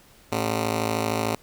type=ring-modulated tone; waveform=10% pulse; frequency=164.81 Hz; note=E3; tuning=in tune; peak=-12 dBFS; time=0.32-1.35 s; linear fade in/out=0 ms; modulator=55.8 Hz; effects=pink hiss -54 dBFS RMS until 1.42 s